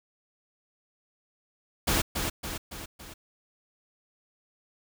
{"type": "noise with echo", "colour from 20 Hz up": "pink", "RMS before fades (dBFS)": -25, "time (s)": [1.87, 2.02], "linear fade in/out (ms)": 10, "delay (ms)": 280, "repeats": 4, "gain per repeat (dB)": -5, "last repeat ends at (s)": 3.14, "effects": []}